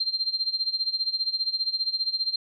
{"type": "tone with tremolo", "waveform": "sine", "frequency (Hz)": 4165, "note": "C8", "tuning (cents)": -9, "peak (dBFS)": -21, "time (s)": [0, 2.36], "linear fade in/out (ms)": 5, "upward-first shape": "sine", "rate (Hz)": 15, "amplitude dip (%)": 85, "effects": []}